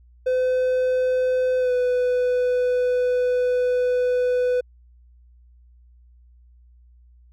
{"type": "tone with pitch glide", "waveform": "triangle", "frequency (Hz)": [509, 497.4], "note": ["C5", "B4"], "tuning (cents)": [-48, 12], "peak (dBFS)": -16, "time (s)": [0.26, 4.61], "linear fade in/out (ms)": 10, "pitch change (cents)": -40, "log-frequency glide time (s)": [1.59, 1.72], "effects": ["added 60 Hz sine -49 dBFS peak until 7.32 s"]}